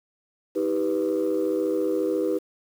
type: chord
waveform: sine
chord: Eb augmented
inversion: none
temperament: equal with one note detuned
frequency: 317.8 / 392 / 493.9 Hz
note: Eb4 / G4 / B4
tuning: +37 / 0 / 0 cents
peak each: -25 dBFS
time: 0.55-2.39 s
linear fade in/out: 20 ms
effects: tanh soft clip ceiling -16 dBFS + 8-bit